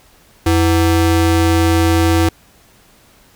square ring-modulated tone, 207.7 Hz, G#3, in tune, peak -8 dBFS, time 0.46-2.29 s, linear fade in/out 5 ms, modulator 121 Hz, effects pink hiss -49 dBFS RMS until 3.35 s

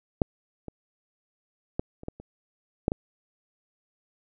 clicks, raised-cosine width 2 ms, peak -7 / -24 / -13 / -29 / -18 / -29 / -8 / -14 dBFS, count 8, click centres 0.218 / 0.683 / 1.795 / 2.034 / 2.084 / 2.2 / 2.881 / 2.919 s, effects none

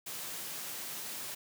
white high-pass noise, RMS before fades -41 dBFS, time 0.06-1.35 s, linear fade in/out 10 ms, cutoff 110 Hz, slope 96 dB/octave, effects none

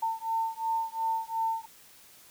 sine beating tone pair, 899 / 901.8 Hz, A5 / A5, +37 / +42 cents, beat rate 2.8 Hz, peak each -31 dBFS, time 0.02-1.66 s, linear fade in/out 10 ms, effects white hiss -55 dBFS RMS until 2.3 s

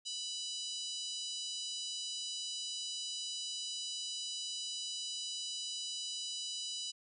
harmonic tone with a mistuned harmonic, 987.8 Hz, B5, in tune, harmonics 3 / 4 / 5 / 6 / 7 / 8 / 9, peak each -44 / -44 / -44 / -49 / -48 / -53 / -52 dBFS, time 0.05-6.92 s, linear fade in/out 20 ms, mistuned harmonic 8, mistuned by -33 cents, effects none

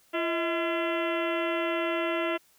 harmonic tone with a mistuned harmonic, 339.8 Hz, F4, 47 cents flat, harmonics 1 / 2 / 3 / 4 / 5 / 6 / 7 / 8 / 9 / 10, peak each -30 / -31 / -38 / -35 / -41 / -37 / -45 / -37 / -43 / -48 dBFS, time 0.13-2.38 s, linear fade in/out 20 ms, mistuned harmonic 2, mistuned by -89 cents, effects white hiss -63 dBFS RMS until 2.58 s

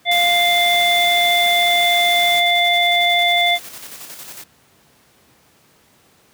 harmonic tone, 698.5 Hz, F5, in tune, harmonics 1 / 3 / 5, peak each -17 / -17 / -17 dBFS, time 0.05-3.59 s, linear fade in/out 50 ms
white noise, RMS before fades -28 dBFS, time 0.11-2.4 s, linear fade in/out 5 ms
white noise with tremolo, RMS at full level -34 dBFS, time 2.37-4.44 s, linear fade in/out 5 ms, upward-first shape square, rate 11 Hz, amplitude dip 40%
effects pink hiss -54 dBFS RMS until 6.33 s + high-pass 100 Hz 12 dB/octave

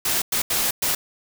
white noise bursts at uneven times, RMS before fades -22 dBFS, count 4, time 0.05-0.22 / 0.32-0.42 / 0.5-0.71 / 0.82-0.95 s, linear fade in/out 5 ms, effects none

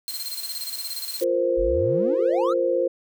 blue noise, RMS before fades -35 dBFS, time 0.08-1.24 s, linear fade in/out 2 ms
sawtooth tone with tremolo, 4175 Hz, C8, 5 cents flat, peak -26 dBFS, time 0.08-1.2 s, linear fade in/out 0 ms, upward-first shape square, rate 17 Hz, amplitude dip 80%
sine chord, F suspended fourth, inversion none, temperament equal, 349.2 / 466.2 / 523.3 Hz, F4 / Bb4 / C5, 0 / 0 / 0 cents, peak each -25 / -26 / -21 dBFS, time 1.21-2.88 s, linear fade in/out 10 ms
triangle exponential sweep, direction up, 37.54 to 1412 Hz, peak -24 dBFS, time 1.57-2.54 s, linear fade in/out 20 ms
effects none

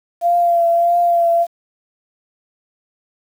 sine tone with vibrato, 687 Hz, F5, 29 cents flat, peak -11 dBFS, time 0.21-1.47 s, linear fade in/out 50 ms, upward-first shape triangle, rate 1.6 Hz, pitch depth 28 cents each way, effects 7-bit

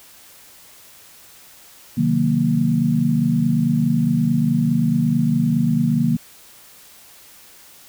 sine chord, C half-diminished seventh, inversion none, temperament equal, 130.81 / 155.56 / 185 / 233.1 Hz, C3 / Eb3 / Gb3 / Bb3, 0 / 0 / 0 / 0 cents, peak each -24 / -20 / -23 / -18 dBFS, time 1.97-6.17 s, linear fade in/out 10 ms, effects white hiss -46 dBFS RMS until 7.88 s

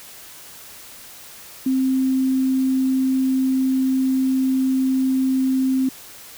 sine tone, 262.4 Hz, C4, 5 cents sharp, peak -16 dBFS, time 1.66-5.89 s, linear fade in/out 5 ms, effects white hiss -41 dBFS RMS until 6.37 s

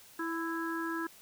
harmonic tone with a mistuned harmonic, 329.6 Hz, E4, in tune, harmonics 1 / 3 / 4 / 5, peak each -35 / -41 / -41 / -39 dBFS, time 0.19-1.07 s, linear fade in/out 5 ms, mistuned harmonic 3, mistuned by +25 cents, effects white hiss -56 dBFS RMS until 1.21 s

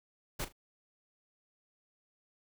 pink noise with echo, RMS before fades -36 dBFS, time 0.39-0.45 s, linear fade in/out 10 ms, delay 38 ms, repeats 2, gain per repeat -13 dB, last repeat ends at 0.526 s, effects none

